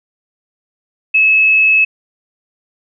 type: tone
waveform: sine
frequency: 2590 Hz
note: E7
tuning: 31 cents flat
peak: -7 dBFS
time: 1.14-1.85 s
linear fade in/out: 10 ms
effects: none